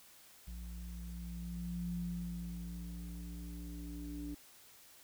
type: tone with low-pass filter sweep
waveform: square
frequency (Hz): 58.27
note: A#1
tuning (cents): 0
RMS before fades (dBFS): -43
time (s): 0.47-4.35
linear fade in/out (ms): 10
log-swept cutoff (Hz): 130 to 290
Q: 7.8
effects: white hiss -60 dBFS RMS until 5.03 s